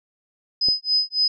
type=tone with tremolo; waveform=sine; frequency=5030 Hz; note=D#8; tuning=18 cents sharp; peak=-15 dBFS; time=0.61-1.28 s; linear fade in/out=5 ms; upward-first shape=sine; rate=3.6 Hz; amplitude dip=100%
type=click; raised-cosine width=2 ms; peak=-20 dBFS; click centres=0.686 s
effects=none